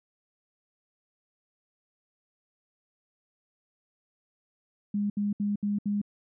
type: tone bursts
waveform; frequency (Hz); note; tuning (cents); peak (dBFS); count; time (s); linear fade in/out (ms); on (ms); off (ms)
sine; 204.9; G#3; -23; -25; 5; 4.94-6.016; 5; 160; 69
effects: none